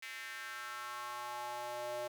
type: tone with high-pass filter sweep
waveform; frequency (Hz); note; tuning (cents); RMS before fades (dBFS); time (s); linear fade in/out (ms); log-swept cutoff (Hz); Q
square; 121.3; B2; -31; -43; 0.02-2.08; 10; 2100 to 560; 3.3
effects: 11-bit